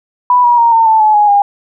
sine tone with pitch steps, 987.8 / 960.2 / 933.4 / 907.4 / 882.1 / 857.4 / 833.5 / 810.3 Hz, B5 / B5 / A#5 / A#5 / A5 / A5 / G#5 / G#5, 0 / -49 / +2 / -47 / +4 / -45 / +6 / -43 cents, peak -5 dBFS, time 0.3-1.42 s, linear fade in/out 2 ms, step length 140 ms, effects none

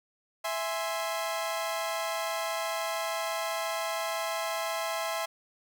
sawtooth chord, E augmented, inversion none, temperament equal, 659.3 / 830.6 / 1046.5 Hz, E5 / G#5 / B#5, 0 / 0 / 0 cents, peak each -29 / -33 / -32 dBFS, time 0.44-5.26 s, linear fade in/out 10 ms, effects none

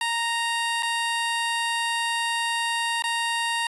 15% pulse tone with dropouts, 930 Hz, A#5, 4 cents flat, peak -17 dBFS, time 0.01-3.67 s, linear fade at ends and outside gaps 2 ms, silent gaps 0.825-0.83 / 3.023-3.039 s, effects resampled to 24000 Hz

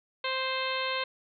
harmonic tone, 523.3 Hz, C5, in tune, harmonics 1 / 2 / 3 / 4 / 5 / 6 / 7 / 8, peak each -35 / -34 / -38 / -37 / -37 / -39 / -39 / -39 dBFS, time 0.24-1.04 s, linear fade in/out 5 ms, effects none

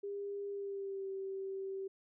sine tone with pitch glide, 402.4 to 386.7 Hz, G4 to G4, +45 to -24 cents, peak -38 dBFS, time 0.03-1.88 s, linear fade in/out 10 ms, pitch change -69 cents, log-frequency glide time 0.5-1.09 s, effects none

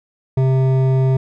sine tone with hard clipping, 131.7 Hz, C3, 12 cents sharp, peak -14 dBFS, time 0.37-1.17 s, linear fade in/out 5 ms, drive 11 dB, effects none

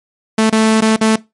sawtooth tone with dropouts, 220 Hz, A3, in tune, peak -5 dBFS, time 0.38-1.16 s, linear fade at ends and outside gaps 5 ms, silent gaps 0.498-0.525 / 0.808-0.82 / 0.963-1.011 s, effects noise-tail reverb RT60 0.2 s tail -19 dB re dry + MP3 48 kbps

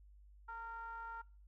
triangle ring-modulated tone, 234.2 Hz, A#3, 8 cents sharp, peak -39 dBFS, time 0.48-1.22 s, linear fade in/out 10 ms, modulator 1150 Hz, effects noise-tail reverb RT60 0.4 s tail -24 dB re dry + added 50 Hz sine -58 dBFS peak until 1.47 s

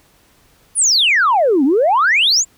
sine exponential two-way sweep, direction down then up, 10548 to 254.2 to 7570 Hz, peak -9 dBFS, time 0.75-2.45 s, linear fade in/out 50 ms, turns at 1.64 s, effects tanh soft clip ceiling -6 dBFS + pink hiss -53 dBFS RMS until 2.57 s

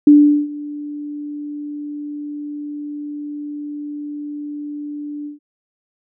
sine tone with ADSR envelope, 293.7 Hz, D4, in tune, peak -3 dBFS, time 0.07-5.39 s, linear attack 4 ms, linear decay 400 ms, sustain -22 dB, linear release 130 ms, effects none

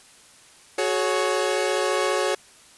sawtooth chord, F# suspended second, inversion none, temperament equal with one note detuned, 370 / 424.5 / 554.4 Hz, F#4 / G#4 / C#5, 0 / +38 / 0 cents, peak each -22 / -22 / -21 dBFS, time 0.78-2.35 s, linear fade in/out 5 ms, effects white hiss -51 dBFS RMS until 2.77 s + resampled to 24000 Hz

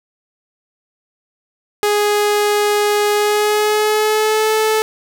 sawtooth tone with pitch glide, 415.3 to 435.7 Hz, G#4 to A4, 0 to -17 cents, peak -9 dBFS, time 1.83-4.82 s, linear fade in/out 0 ms, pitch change +83 cents, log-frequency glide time 3.12-4.53 s, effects none

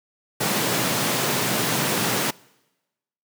pink high-pass noise, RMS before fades -23 dBFS, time 0.4-2.31 s, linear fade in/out 10 ms, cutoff 120 Hz, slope 48 dB/octave, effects noise-tail reverb RT60 1.0 s tail -24 dB re dry

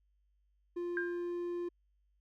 triangle tone, 349.2 Hz, F4, in tune, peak -33 dBFS, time 0.76-1.69 s, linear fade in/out 10 ms
sine tone with exponential decay, 1601 Hz, G6, 36 cents sharp, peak -31 dBFS, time 0.97-1.31 s, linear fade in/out 1 ms, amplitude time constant 72 ms
effects added 50 Hz sine -70 dBFS peak until 2.2 s

